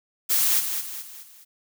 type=noise with echo; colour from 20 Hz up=blue; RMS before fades=-21 dBFS; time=0.29-0.61 s; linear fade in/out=20 ms; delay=210 ms; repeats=4; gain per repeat=-7 dB; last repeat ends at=1.45 s; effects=none